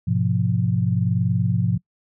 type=chord; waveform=sine; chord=F diminished; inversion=first; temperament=just; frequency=104.77 / 125.72 / 174.61 Hz; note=Ab2 / Cb3 / F3; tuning=+16 / +31 / 0 cents; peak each=-22 dBFS; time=0.07-1.78 s; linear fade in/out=10 ms; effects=noise-tail reverb RT60 0.1 s tail -24 dB re dry